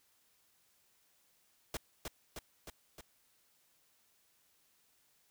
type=noise with echo; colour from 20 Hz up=pink; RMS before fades=-39 dBFS; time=1.74-1.77 s; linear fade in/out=2 ms; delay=310 ms; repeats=4; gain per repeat=-3 dB; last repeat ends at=3.01 s; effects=white hiss -72 dBFS RMS until 5.3 s